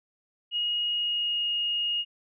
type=tone with pitch glide; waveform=sine; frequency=2880 to 2860 Hz; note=F#7 to F7; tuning=-47 to +41 cents; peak=-25 dBFS; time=0.51-2.05 s; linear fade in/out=50 ms; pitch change=-12 cents; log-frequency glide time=0.86-1.5 s; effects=none